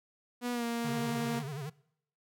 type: tone with pitch glide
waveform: sawtooth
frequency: 243.6 to 234.1 Hz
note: B3 to A#3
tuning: -24 to +8 cents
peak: -28 dBFS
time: 0.41-1.43 s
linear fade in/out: 50 ms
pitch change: -68 cents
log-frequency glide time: 0.52-0.64 s
type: tone with vibrato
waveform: square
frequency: 143.5 Hz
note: D3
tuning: 40 cents flat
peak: -37 dBFS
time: 0.84-1.7 s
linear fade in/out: 10 ms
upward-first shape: sine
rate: 11 Hz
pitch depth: 140 cents each way
effects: noise-tail reverb RT60 0.7 s tail -22 dB re dry